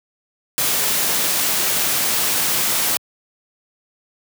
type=noise; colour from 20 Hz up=white; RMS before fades=-19 dBFS; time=0.58-2.97 s; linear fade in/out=0 ms; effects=high-pass 100 Hz 12 dB/octave